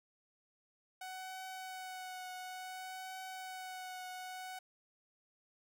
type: tone with vibrato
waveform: sawtooth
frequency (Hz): 745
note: F#5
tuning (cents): +12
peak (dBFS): -40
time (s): 1.01-4.59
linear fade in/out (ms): 5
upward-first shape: triangle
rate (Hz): 0.57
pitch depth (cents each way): 21
effects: none